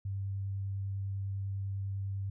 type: tone with vibrato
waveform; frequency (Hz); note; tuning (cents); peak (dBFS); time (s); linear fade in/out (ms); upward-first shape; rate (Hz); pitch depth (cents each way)
sine; 98; G2; 0; -33; 0.05-2.3; 5; triangle; 10; 10
effects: none